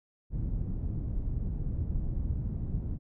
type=low-pass noise; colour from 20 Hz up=pink; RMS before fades=-32 dBFS; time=0.3-2.99 s; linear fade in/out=50 ms; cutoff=150 Hz; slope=12 dB/octave; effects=none